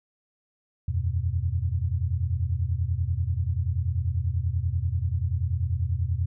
sine chord, E suspended second, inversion none, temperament just, 82.41 / 92.71 / 123.61 Hz, E2 / F#2 / B2, 0 / +4 / +2 cents, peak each -27 / -27 / -30 dBFS, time 0.88-6.26 s, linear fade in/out 5 ms, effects none

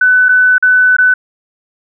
sine tone with dropouts, 1500 Hz, F#6, 23 cents sharp, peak -5 dBFS, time 0.01-1.14 s, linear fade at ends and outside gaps 5 ms, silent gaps 0.286-0.29 / 0.582-0.625 / 0.967-0.984 s, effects none

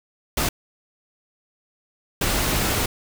pink noise bursts at uneven times, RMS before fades -22 dBFS, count 2, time 0.37-0.49 / 2.21-2.86 s, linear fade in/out 5 ms, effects none

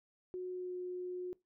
sine tone with pitch glide, 365.4 to 361.6 Hz, F#4 to F#4, -22 to -40 cents, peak -38 dBFS, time 0.34-1.33 s, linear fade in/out 0 ms, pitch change -18 cents, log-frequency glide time 0.5-0.75 s, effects noise-tail reverb RT60 0.2 s tail -21 dB re dry

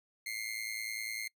sawtooth tone with amplitude modulation, 2119 Hz, C7, 21 cents sharp, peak -30 dBFS, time 0.26-1.28 s, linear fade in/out 5 ms, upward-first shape sine, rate 110 Hz, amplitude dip 80%, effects noise-tail reverb RT60 0.1 s tail -24 dB re dry

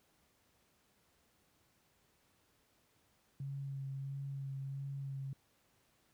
sine tone with vibrato, 137.2 Hz, C#3, 17 cents flat, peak -39 dBFS, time 3.4-5.33 s, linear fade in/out 2 ms, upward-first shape sine, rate 1.5 Hz, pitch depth 18 cents each way, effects pink hiss -73 dBFS RMS until 6.13 s + high-pass 60 Hz 12 dB/octave

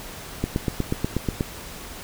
click train, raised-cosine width 3 ms, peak -9 dBFS, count 9, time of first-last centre 0.44-1.409 s, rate 8.26 Hz, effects pink hiss -38 dBFS RMS until 2.03 s

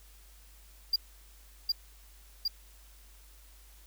triangle tone with echo, 4788 Hz, D8, 33 cents sharp, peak -22 dBFS, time 0.93-0.96 s, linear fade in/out 5 ms, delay 760 ms, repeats 2, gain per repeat -2 dB, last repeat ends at 2.48 s, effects added 50 Hz sine -54 dBFS peak until 3.86 s + white hiss -60 dBFS RMS until 3.86 s

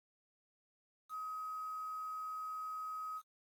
sine tone with quantisation, 1266 Hz, D#6, 30 cents sharp, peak -40 dBFS, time 1.09-3.22 s, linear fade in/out 50 ms, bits 10, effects AAC 64 kbps

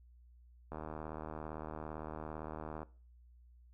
click train, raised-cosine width 1 ms, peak -29 dBFS, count 165, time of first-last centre 0.72-2.831 s, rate 77.7 Hz, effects noise-tail reverb RT60 0.4 s tail -20 dB re dry + added 60 Hz sine -58 dBFS peak until 3.73 s

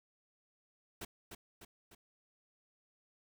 pink noise with echo, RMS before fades -44 dBFS, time 1.01-1.05 s, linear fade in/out 5 ms, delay 300 ms, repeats 3, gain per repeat -5 dB, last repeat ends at 1.95 s, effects none

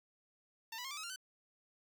10% pulse tone with pitch steps, 902 / 983.6 / 1072.7 / 1169.7 / 1275.6 / 1391.1 / 1517 Hz, A5 / B5 / C6 / D6 / D#6 / F6 / F#6, +43 / -7 / +43 / -7 / +43 / -7 / +43 cents, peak -34 dBFS, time 0.72-1.161 s, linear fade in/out 5 ms, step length 63 ms, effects 12-bit

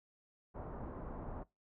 pink low-pass noise, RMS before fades -45 dBFS, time 0.54-1.44 s, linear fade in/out 20 ms, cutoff 1100 Hz, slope 24 dB/octave, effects noise-tail reverb RT60 0.2 s tail -21 dB re dry

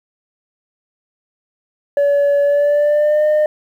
sine tone with pitch glide, 570 to 607.4 Hz, C#5 to D#5, +48 to -42 cents, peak -8 dBFS, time 1.97-3.46 s, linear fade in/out 2 ms, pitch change +110 cents, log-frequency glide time 2.42-3.25 s, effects tanh soft clip ceiling -10 dBFS + 8-bit

